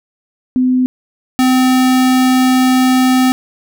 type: tone pair in turn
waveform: sine / square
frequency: 254.3 / 256.8 Hz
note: C4 / C4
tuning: -49 / -32 cents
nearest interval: unison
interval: 17 cents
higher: second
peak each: -9 dBFS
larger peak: neither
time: 0.56-0.86 / 1.39-3.32 s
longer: second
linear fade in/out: 0 ms
effects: none